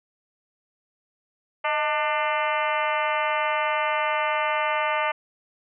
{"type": "harmonic tone with a mistuned harmonic", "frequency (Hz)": 298.4, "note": "D4", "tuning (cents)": 28, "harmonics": [2, 3, 4, 5, 6, 7, 8, 9, 10], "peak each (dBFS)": [-28, -27, -28, -33, -34, -30, -35, -36, -38], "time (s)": [1.64, 5.12], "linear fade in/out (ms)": 10, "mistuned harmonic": 2, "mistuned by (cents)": 65, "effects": []}